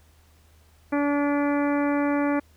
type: harmonic tone with a mistuned harmonic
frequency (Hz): 287.7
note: D4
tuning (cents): -36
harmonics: 1 / 2 / 3 / 4 / 5 / 6 / 7 / 8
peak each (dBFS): -22 / -28 / -32 / -34 / -36 / -38 / -39 / -40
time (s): 0.92-2.4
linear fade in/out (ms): 10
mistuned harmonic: 8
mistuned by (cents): +29
effects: added 78 Hz sine -55 dBFS peak until 2.56 s + pink hiss -61 dBFS RMS until 2.56 s